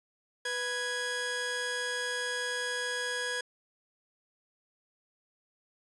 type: tone pair together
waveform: sawtooth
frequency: 493.9 / 1661.3 Hz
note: B4 / G#6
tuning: 0 / 0 cents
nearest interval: octave + major sixth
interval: 2100 cents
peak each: -33 / -29 dBFS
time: 0.45-3.41 s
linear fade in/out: 5 ms
effects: resampled to 24000 Hz